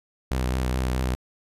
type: tone with vibrato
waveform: sawtooth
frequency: 63.5 Hz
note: B1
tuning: 49 cents sharp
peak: -19 dBFS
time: 0.31-1.15 s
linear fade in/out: 0 ms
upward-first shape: triangle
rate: 4.7 Hz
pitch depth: 36 cents each way
effects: resampled to 32000 Hz